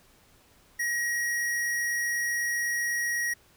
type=tone; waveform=square; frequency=1896 Hz; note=A#6; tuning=29 cents sharp; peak=-27 dBFS; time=0.79-3.34 s; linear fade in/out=10 ms; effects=pink hiss -60 dBFS RMS until 3.56 s